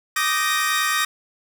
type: chord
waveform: sawtooth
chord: Eb major seventh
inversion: third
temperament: equal with one note detuned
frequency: 1174.7 / 1244.5 / 1548.2 / 1864.7 Hz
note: D6 / Eb6 / G6 / Bb6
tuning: 0 / 0 / -22 / 0 cents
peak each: -22 / -21 / -25 / -19 dBFS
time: 0.16-1.05 s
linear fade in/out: 5 ms
effects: 8-bit